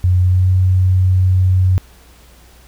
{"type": "tone with pitch glide", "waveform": "sine", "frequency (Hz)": [90.7, 92.66], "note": ["F#2", "F#2"], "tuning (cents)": [-34, 3], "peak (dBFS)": -9, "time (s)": [0.04, 1.78], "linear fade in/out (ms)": 0, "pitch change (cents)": 37, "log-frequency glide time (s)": [0.2, 0.49], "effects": ["added 60 Hz sine -44 dBFS peak until 2.67 s", "pink hiss -47 dBFS RMS until 2.67 s"]}